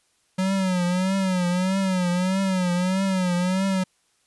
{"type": "tone with vibrato", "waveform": "square", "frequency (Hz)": 185, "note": "F#3", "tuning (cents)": 0, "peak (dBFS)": -21, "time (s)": [0.38, 3.84], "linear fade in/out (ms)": 10, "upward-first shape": "triangle", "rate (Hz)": 1.6, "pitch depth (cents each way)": 98, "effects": ["white hiss -66 dBFS RMS until 4.26 s", "resampled to 24000 Hz"]}